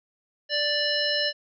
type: harmonic tone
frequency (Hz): 587.3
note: D5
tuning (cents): 0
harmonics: 1 / 3 / 5 / 7 / 9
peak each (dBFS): -29 / -29 / -29 / -29 / -29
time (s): 0.49-1.33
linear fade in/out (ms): 50
effects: none